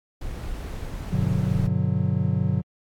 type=noise; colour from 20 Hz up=brown; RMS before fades=-32 dBFS; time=0.21-1.67 s; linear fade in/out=5 ms
type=chord; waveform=triangle; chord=G major seventh; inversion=none; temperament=just; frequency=98 / 122.5 / 147 / 183.75 Hz; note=G2 / B2 / D3 / F#3; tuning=0 / -14 / +2 / -12 cents; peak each=-24 dBFS; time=1.11-2.62 s; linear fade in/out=20 ms
effects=AAC 64 kbps